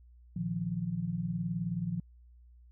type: chord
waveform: sine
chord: Bb suspended fourth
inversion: none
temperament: equal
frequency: 116.54 / 155.56 / 174.61 Hz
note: Bb2 / Eb3 / F3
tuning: 0 / 0 / 0 cents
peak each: -39 / -37 / -33 dBFS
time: 0.36-2 s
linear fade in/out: 5 ms
effects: added 60 Hz sine -54 dBFS peak until 2.71 s